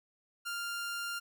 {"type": "tone", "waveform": "sawtooth", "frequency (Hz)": 1396.9, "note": "F6", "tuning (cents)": 0, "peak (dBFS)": -32, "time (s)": [0.45, 1.2], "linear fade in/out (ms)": 20, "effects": []}